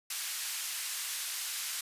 white band-pass noise, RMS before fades -37 dBFS, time 0.1-1.81 s, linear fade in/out 5 ms, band 1600 to 12000 Hz, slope 12 dB/octave, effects resampled to 32000 Hz

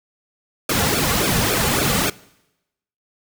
pink noise with flanger, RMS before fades -19 dBFS, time 0.69-2.1 s, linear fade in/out 5 ms, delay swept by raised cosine 1 to 3.2 ms, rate 3.6 Hz, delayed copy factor -0.95, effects noise-tail reverb RT60 0.9 s tail -22 dB re dry

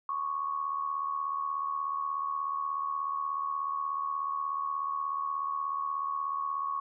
sine tone with amplitude modulation, 1108.7 Hz, C#6, in tune, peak -27 dBFS, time 0.09-6.8 s, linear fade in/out 2 ms, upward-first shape sine, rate 76.6 Hz, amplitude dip 65%, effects none

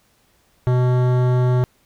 sine tone with hard clipping, 125.2 Hz, B2, 24 cents sharp, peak -16 dBFS, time 0.67-1.64 s, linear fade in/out 0 ms, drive 16 dB, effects pink hiss -60 dBFS RMS until 1.85 s

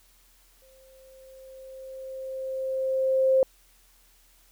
sine tone with exponential growth, 527 Hz, C5, 12 cents sharp, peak -16 dBFS, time 0.62-3.43 s, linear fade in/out 1 ms, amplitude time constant 610 ms, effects added 40 Hz sine -61 dBFS peak until 4.51 s + white hiss -61 dBFS RMS until 4.51 s

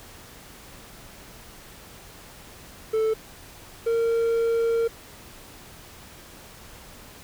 triangle tone pair in turn, 440 / 460.4 Hz, A4 / A#4, 0 / -22 cents, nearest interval minor second, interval 78 cents, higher second, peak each -18 dBFS, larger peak neither, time 2.93-3.14 / 3.86-4.88 s, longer second, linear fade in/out 10 ms, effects pink hiss -46 dBFS RMS until 7.23 s

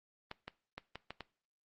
clicks, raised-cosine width 0.3 ms, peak -26 dBFS, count 6, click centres 0.314 / 0.48 / 0.78 / 0.956 / 1.106 / 1.207 s, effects noise-tail reverb RT60 0.4 s tail -20 dB re dry + Opus 24 kbps

